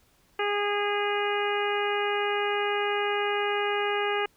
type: harmonic tone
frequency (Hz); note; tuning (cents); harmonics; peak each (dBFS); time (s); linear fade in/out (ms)
410.3; G#4; -21; 1 / 2 / 3 / 4 / 5 / 6 / 7; -28 / -31 / -33 / -34 / -35 / -36 / -36; 0.39-4.26; 5
effects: pink hiss -64 dBFS RMS until 4.36 s